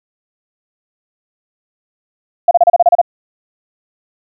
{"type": "tone bursts", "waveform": "sine", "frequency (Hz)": 694, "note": "F5", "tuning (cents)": -11, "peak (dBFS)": -3, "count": 9, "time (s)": [2.48, 3.015], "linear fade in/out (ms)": 5, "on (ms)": 31, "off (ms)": 32, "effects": []}